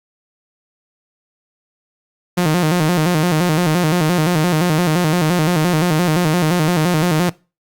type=tone with vibrato; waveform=sawtooth; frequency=166.1 Hz; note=E3; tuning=13 cents sharp; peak=-9 dBFS; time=2.37-7.3 s; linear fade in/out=10 ms; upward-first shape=square; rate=5.8 Hz; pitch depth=120 cents each way; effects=noise-tail reverb RT60 0.3 s tail -22 dB re dry + Opus 48 kbps